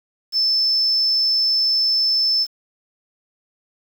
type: tone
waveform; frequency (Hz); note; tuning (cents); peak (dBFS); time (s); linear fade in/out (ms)
sine; 5274; E8; 0; -15; 0.32-2.47; 50
effects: 7-bit